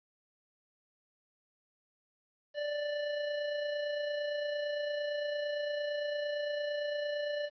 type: tone with amplitude modulation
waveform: square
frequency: 587.3 Hz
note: D5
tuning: in tune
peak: -32 dBFS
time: 2.54-7.5 s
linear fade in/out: 50 ms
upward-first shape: sine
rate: 28.8 Hz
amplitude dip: 35%
effects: resampled to 11025 Hz + 11-bit